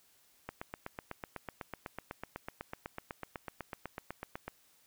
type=click train; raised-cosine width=0.5 ms; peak=-24 dBFS; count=33; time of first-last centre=0.49-4.48 s; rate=8.02 Hz; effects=white hiss -67 dBFS RMS until 4.86 s